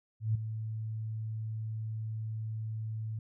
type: tone with ADSR envelope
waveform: sine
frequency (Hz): 110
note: A2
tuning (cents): 0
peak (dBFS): -24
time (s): 0.2-3.19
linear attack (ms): 150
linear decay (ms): 6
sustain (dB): -10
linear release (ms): 3
effects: none